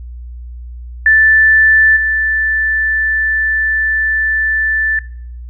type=tone with level steps; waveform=sine; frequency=1760 Hz; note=A6; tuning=in tune; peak=-5 / -11 dBFS; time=1.06-4.99 s; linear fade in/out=2 ms; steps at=1.96 s; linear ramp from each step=10 ms; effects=noise-tail reverb RT60 0.6 s tail -21 dB re dry + added 60 Hz sine -26 dBFS peak until 5.49 s